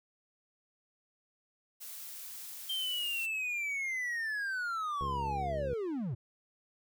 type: noise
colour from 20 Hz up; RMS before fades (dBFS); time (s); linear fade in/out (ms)
blue; -45; 1.8-3.27; 20
type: linear sweep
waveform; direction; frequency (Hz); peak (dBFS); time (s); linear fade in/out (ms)
triangle; down; 3171 to 103.83; -31; 2.69-6.15; 10
type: harmonic tone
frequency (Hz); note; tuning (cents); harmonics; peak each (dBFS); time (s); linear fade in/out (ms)
69.4; C#2; +3; 1 / 2 / 3 / 4 / 5 / 6 / 7; -40 / -41 / -47 / -54 / -49 / -48 / -46; 5.01-5.74; 0
effects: none